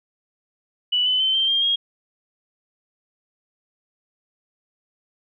sine tone with pitch steps, 2960 / 3019 / 3079 / 3140 / 3202 / 3265 Hz, F#7 / F#7 / G7 / G7 / G7 / G#7, 0 / +34 / -32 / +2 / +36 / -30 cents, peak -17 dBFS, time 0.92-1.76 s, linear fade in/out 10 ms, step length 140 ms, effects none

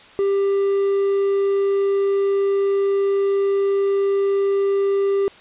triangle tone, 395.7 Hz, G4, 16 cents sharp, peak -14 dBFS, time 0.19-5.28 s, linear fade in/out 0 ms, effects white hiss -45 dBFS RMS until 5.4 s + resampled to 8000 Hz

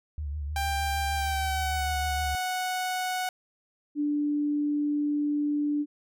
sine tone with vibrato, 73.42 Hz, D2, in tune, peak -30 dBFS, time 0.18-2.35 s, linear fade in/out 0 ms, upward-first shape triangle, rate 6.5 Hz, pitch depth 86 cents each way
sawtooth tone with pitch glide, 791 to 738 Hz, G5 to F#5, +15 to -5 cents, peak -24 dBFS, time 0.56-3.29 s, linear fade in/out 2 ms, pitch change -120 cents, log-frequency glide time 1.14-1.91 s
sine tone, 293.7 Hz, D4, in tune, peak -24 dBFS, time 3.95-5.86 s, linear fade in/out 50 ms
effects none

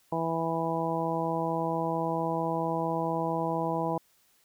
harmonic tone, 164.4 Hz, E3, 4 cents flat, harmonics 1 / 2 / 3 / 4 / 5 / 6, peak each -34 / -34 / -34 / -34 / -34 / -34 dBFS, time 0.12-3.98 s, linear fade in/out 5 ms, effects white hiss -66 dBFS RMS until 4.44 s

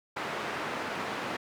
white band-pass noise, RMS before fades -35 dBFS, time 0.16-1.37 s, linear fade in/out 10 ms, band 160 to 1600 Hz, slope 12 dB/octave, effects none

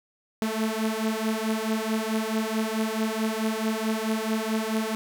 sawtooth beating tone pair, 217.7 / 222.3 Hz, A3 / A3, -18 / +18 cents, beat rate 4.6 Hz, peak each -24 dBFS, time 0.42-4.95 s, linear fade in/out 0 ms, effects none

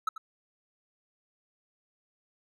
triangle tone with echo, 1301 Hz, E6, 23 cents flat, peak -23 dBFS, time 0.07-0.09 s, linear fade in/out 5 ms, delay 90 ms, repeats 1, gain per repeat -13 dB, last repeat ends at 0.18 s, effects none

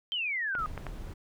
sine exponential sweep, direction down, 3173 to 1219 Hz, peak -29 dBFS, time 0.12-0.66 s, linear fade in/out 0 ms
clicks, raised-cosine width 0.5 ms, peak -22 dBFS, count 3, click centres 0.552 / 0.777 / 0.867 s
brown noise, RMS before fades -40 dBFS, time 0.58-1.14 s, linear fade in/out 10 ms
effects none

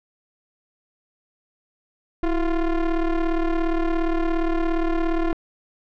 square ring-modulated tone, 174.61 Hz, F3, in tune, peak -17 dBFS, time 2.23-5.33 s, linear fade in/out 2 ms, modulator 156 Hz, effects low-pass 2000 Hz 12 dB/octave

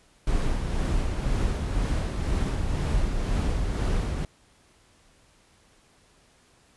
brown noise with tremolo, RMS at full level -24 dBFS, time 0.27-4.25 s, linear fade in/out 2 ms, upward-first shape sine, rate 2 Hz, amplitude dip 35%, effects pink hiss -60 dBFS RMS until 6.76 s + resampled to 24000 Hz

